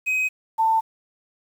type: tone pair in turn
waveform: triangle / sine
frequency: 2523 / 892 Hz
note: D#7 / A5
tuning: +23 / +23 cents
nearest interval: octave + tritone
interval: 1800 cents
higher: first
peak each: -18 / -16 dBFS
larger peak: second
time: 0.06-0.29 / 0.58-0.81 s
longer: neither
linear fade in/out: 20 ms
effects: 8-bit